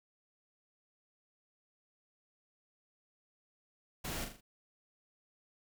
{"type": "noise with echo", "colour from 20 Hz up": "pink", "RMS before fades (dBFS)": -40, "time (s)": [4.04, 4.25], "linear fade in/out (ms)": 10, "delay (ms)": 40, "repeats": 4, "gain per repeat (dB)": -6, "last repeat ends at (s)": 4.41, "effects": []}